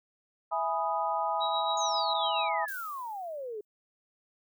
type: chord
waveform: sine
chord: E major seventh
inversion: none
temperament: equal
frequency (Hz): 659.3 / 830.6 / 987.8 / 1244.5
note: E5 / G#5 / B5 / D#6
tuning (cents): 0 / 0 / 0 / 0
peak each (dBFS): -34 / -31 / -33 / -34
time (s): 0.51-2.66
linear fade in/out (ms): 20
type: tone with tremolo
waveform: sine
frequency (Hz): 3847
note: B7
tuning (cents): -46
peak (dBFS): -31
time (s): 1.4-2.49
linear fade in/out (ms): 20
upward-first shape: sine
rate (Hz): 7.3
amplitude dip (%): 65
type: exponential sweep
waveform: sine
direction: down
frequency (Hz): 6790 to 404.2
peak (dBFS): -35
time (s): 1.77-3.61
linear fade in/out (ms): 5
type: noise with exponential decay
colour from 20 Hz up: violet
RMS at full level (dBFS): -41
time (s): 2.68-3.65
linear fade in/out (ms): 2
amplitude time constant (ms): 210
effects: none